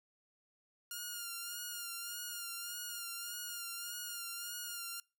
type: tone with vibrato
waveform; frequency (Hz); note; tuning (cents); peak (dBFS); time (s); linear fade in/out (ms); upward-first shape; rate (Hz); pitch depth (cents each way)
5% pulse; 1412; F6; +19; -30; 0.91-5; 2; sine; 1.7; 41
effects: noise-tail reverb RT60 0.3 s tail -25 dB re dry